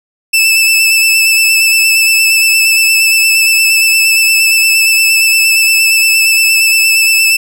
sawtooth tone with vibrato, 2637 Hz, E7, in tune, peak -3 dBFS, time 0.33-7.37 s, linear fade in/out 10 ms, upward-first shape sine, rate 8.6 Hz, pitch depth 21 cents each way, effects none

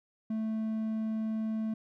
triangle tone, 219.8 Hz, A3, 2 cents flat, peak -28 dBFS, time 0.3-1.74 s, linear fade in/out 5 ms, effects none

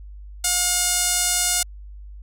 sawtooth tone with band-pass filter, 715 Hz, F5, 41 cents sharp, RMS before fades -21 dBFS, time 0.44-1.63 s, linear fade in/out 5 ms, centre 8400 Hz, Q 1.6, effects added 50 Hz sine -36 dBFS peak until 2.22 s

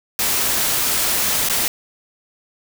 white noise with dropouts, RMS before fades -19 dBFS, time 0.19-1.68 s, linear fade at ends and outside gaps 1 ms, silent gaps 1.487-1.497 s, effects none

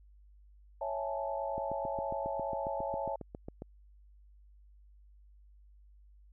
sine chord, A major seventh, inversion first, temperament equal, 554.4 / 659.3 / 830.6 / 880 Hz, C#5 / E5 / G#5 / A5, 0 / 0 / 0 / 0 cents, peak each -37 / -39 / -41 / -39 dBFS, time 0.81-3.16 s, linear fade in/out 5 ms
click train, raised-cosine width 2 ms, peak -28 dBFS, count 16, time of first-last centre 1.58-3.621 s, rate 7.35 Hz
effects added 50 Hz sine -56 dBFS peak until 6.32 s

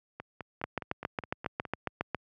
two click trains, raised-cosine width 0.5 ms, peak -15 / -24 dBFS, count 12 / 8, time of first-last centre 0.64-2.147 / 0.2-1.652 s, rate 7.3 / 4.82 Hz, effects high-pass 80 Hz 12 dB/octave

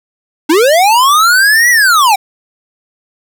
square linear two-way sweep, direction up then down, 288.8 to 1975.5 to 748 Hz, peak -6 dBFS, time 0.49-2.16 s, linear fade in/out 10 ms, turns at 1.7 s, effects 7-bit

